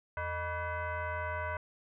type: tone with frequency modulation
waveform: sine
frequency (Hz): 447.3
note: A4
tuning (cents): +28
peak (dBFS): -33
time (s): 0.17-1.57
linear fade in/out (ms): 2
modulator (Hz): 531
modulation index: 2.6
effects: none